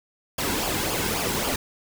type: noise with flanger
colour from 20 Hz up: pink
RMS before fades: -26 dBFS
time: 0.38-1.56 s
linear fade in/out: 5 ms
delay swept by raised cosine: 0.5 to 1.7 ms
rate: 3.7 Hz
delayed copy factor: -0.6
effects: none